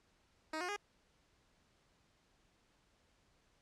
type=tone with pitch steps; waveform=10% pulse; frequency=314.2 / 358.8 / 409.8 Hz; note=D#4 / F4 / G#4; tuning=+17 / +47 / -23 cents; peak=-30 dBFS; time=0.53-0.764 s; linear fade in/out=5 ms; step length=78 ms; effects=pink hiss -73 dBFS RMS until 3.61 s + low-pass 7000 Hz 12 dB/octave